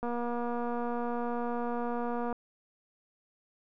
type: click train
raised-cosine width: 1 ms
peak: -22 dBFS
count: 550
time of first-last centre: 0.03-2.327 s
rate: 239 Hz
effects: none